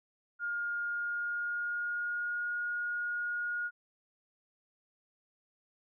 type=tone with pitch glide; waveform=sine; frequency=1417 to 1436 Hz; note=F6 to F6; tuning=+25 to +48 cents; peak=-32 dBFS; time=0.39-3.71 s; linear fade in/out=50 ms; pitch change=+23 cents; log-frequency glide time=0.81-2.55 s; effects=none